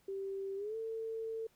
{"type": "tone with pitch glide", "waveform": "sine", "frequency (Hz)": [390, 448], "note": ["G4", "A4"], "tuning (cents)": [-9, 31], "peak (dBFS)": -37, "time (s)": [0.08, 1.47], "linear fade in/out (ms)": 5, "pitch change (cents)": 240, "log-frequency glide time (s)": [0.56, 0.76], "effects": ["pink hiss -71 dBFS RMS until 1.55 s"]}